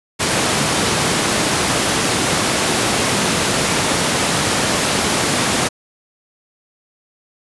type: high-pass noise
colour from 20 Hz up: pink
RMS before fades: -17 dBFS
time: 0.19-5.69 s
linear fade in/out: 20 ms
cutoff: 140 Hz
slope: 12 dB/octave
effects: resampled to 24000 Hz